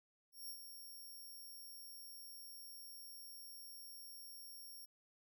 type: tone with ADSR envelope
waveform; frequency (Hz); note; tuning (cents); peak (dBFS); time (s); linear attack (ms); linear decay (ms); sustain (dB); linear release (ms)
5% pulse; 5540; F8; -15; -39; 0.32-4.86; 170; 74; -7; 16
effects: none